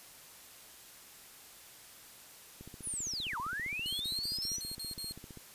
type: click train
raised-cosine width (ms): 3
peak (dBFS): -35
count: 43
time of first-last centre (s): 2.61-5.373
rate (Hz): 15.2
type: linear two-way sweep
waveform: sine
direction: down then up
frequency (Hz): 10640 to 899 to 6110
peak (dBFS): -35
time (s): 2.82-4.62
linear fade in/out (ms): 50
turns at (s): 3.38
type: tone bursts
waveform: sawtooth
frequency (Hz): 4249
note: C8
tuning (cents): +26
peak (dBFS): -36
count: 7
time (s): 3.86-5.122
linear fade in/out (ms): 0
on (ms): 140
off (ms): 47
effects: white hiss -54 dBFS RMS until 5.54 s + resampled to 32000 Hz